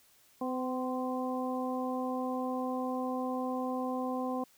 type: harmonic tone with a mistuned harmonic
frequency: 255 Hz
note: C4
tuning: 44 cents flat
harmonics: 1 / 2 / 3 / 4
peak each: -34 / -37 / -39 / -40 dBFS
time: 0.41-4.44 s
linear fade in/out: 5 ms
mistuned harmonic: 4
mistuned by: +32 cents
effects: white hiss -64 dBFS RMS until 4.57 s